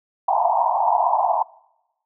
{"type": "band-pass noise", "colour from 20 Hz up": "white", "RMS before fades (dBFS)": -19, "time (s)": [0.28, 1.43], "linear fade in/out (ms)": 5, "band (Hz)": [660, 990], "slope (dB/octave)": 96, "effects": ["noise-tail reverb RT60 0.9 s tail -23 dB re dry"]}